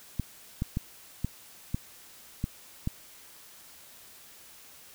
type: clicks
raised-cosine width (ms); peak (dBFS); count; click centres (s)
5; -16; 7; 0.197 / 0.621 / 0.771 / 1.246 / 1.745 / 2.441 / 2.874
effects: white hiss -52 dBFS RMS until 4.94 s